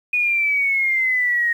sine exponential sweep, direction down, 2476 to 1864.7 Hz, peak -16 dBFS, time 0.13-1.53 s, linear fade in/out 5 ms, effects 8-bit

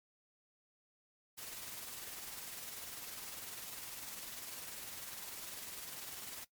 white noise with tremolo, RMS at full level -45 dBFS, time 1.37-6.45 s, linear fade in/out 20 ms, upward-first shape sine, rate 20 Hz, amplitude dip 40%, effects noise-tail reverb RT60 0.1 s tail -17 dB re dry + MP3 96 kbps

